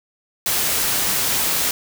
white noise, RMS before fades -20 dBFS, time 0.46-1.71 s, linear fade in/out 2 ms, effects none

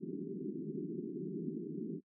white band-pass noise, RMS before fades -41 dBFS, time 0-2.01 s, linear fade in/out 50 ms, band 150 to 400 Hz, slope 96 dB/octave, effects noise-tail reverb RT60 0.1 s tail -22 dB re dry

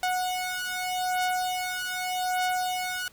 sawtooth beating tone pair, 733 / 733.83 Hz, F#5 / F#5, -16 / -14 cents, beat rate 0.83 Hz, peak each -26 dBFS, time 0.03-3.08 s, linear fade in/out 2 ms, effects pink hiss -56 dBFS RMS until 3.12 s

